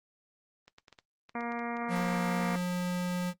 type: clicks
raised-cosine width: 0.2 ms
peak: -34 dBFS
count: 10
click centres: 0.68 / 0.784 / 0.882 / 0.927 / 0.988 / 1.294 / 1.408 / 1.521 / 1.592 / 1.769 s
type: harmonic tone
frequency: 236.2 Hz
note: A#3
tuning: 23 cents sharp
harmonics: 1 / 2 / 3 / 4 / 5 / 6 / 7 / 8 / 9 / 10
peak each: -36 / -41 / -39 / -40 / -41 / -45 / -48 / -47 / -45 / -50 dBFS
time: 1.35-2.56 s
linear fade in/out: 2 ms
type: tone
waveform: square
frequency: 179 Hz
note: F3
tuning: 43 cents sharp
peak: -30 dBFS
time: 1.88-3.34 s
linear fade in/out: 50 ms
effects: noise-tail reverb RT60 0.1 s tail -17 dB re dry + Opus 24 kbps